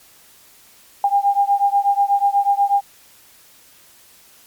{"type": "beating tone pair", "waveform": "sine", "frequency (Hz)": [800, 808.2], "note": ["G5", "G#5"], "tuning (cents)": [35, -47], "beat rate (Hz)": 8.2, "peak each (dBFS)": [-16, -17], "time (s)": [1.04, 2.81], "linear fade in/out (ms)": 2, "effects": ["white hiss -49 dBFS RMS until 4.46 s", "MP3 96 kbps"]}